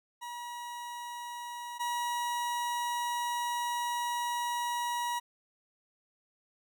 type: tone pair in turn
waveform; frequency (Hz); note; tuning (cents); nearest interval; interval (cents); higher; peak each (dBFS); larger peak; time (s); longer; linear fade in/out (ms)
40% pulse; 960 / 960; B5 / B5; -49 / -49; unison; 0; neither; -38 / -30; second; 0.21-1.79 / 1.79-5.2; second; 20
effects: none